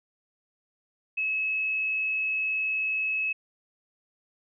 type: tone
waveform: sine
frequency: 2581 Hz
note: E7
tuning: 37 cents flat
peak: -25 dBFS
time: 1.17-3.33 s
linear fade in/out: 10 ms
effects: none